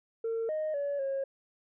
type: tone with pitch steps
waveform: sine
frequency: 454.6 / 620 / 569 / 544 Hz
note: A#4 / D#5 / C#5 / C#5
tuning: -43 / -6 / +45 / -33 cents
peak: -28 dBFS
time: 0.24-1.24 s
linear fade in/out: 5 ms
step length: 250 ms
effects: tanh soft clip ceiling -27 dBFS